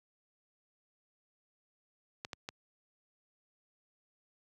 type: clicks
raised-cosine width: 0.2 ms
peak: -22 dBFS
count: 3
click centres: 2.249 / 2.332 / 2.489 s
effects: high-pass 80 Hz 12 dB/octave